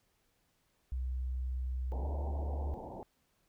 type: tone with pitch glide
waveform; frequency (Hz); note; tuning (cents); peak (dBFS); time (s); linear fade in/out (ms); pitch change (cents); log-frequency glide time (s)
sine; 63.5 to 71.69; B1 to D2; +49 to -41; -33; 0.92-2.74; 0; +210; 1.99-2.05
type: low-pass noise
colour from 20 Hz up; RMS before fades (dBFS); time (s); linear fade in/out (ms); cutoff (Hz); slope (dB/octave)
white; -45; 1.92-3.03; 0; 920; 96
effects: pink hiss -75 dBFS RMS until 3.48 s